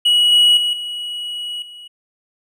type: tone with level steps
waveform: triangle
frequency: 2918 Hz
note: F#7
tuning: 25 cents flat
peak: -9 / -7 / -14 / -22 / -33 dBFS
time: 0.05-1.88 s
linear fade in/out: 10 ms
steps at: 0.32 / 0.57 / 0.73 / 1.62 s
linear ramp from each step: 2 ms
effects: none